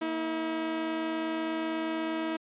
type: tone pair together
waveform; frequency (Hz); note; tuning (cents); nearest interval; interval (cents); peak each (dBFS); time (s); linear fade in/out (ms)
sawtooth; 233.1 / 321.4; A#3 / E4; 0 / -44; tritone; 556; -36 / -26; 0.01-2.37; 10
effects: resampled to 8000 Hz